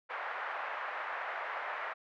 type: band-pass noise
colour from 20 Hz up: white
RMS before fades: -39 dBFS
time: 0.09-1.94 s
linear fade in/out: 20 ms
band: 610 to 1800 Hz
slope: 24 dB/octave
effects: none